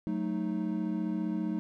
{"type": "chord", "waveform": "triangle", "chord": "D# diminished", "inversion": "first", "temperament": "equal", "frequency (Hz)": [185, 220, 311.1], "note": ["F#3", "A3", "D#4"], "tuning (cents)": [0, 0, 0], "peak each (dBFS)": -32, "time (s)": [0.07, 1.59], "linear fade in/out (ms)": 0, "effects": []}